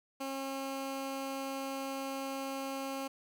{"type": "tone", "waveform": "15% pulse", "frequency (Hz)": 270.6, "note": "C#4", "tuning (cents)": -42, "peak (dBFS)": -30, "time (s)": [0.2, 3.08], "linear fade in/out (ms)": 10, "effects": []}